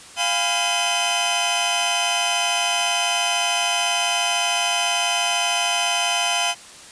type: tone cluster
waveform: sawtooth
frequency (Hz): 697 / 811 / 999 / 2531 / 3055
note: F5 / G#5 / B5 / D#7 / G7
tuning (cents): -4 / -41 / +20 / +29 / -45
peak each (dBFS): -21 / -25 / -25 / -22 / -20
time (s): 0.16-6.55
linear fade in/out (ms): 50
effects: white hiss -42 dBFS RMS until 6.91 s + resampled to 22050 Hz